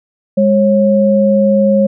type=tone pair together; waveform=sine; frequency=204.7 / 545.5 Hz; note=G#3 / C#5; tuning=-25 / -28 cents; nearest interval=octave + perfect fourth; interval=1697 cents; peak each=-10 dBFS; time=0.37-1.87 s; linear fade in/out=10 ms; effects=none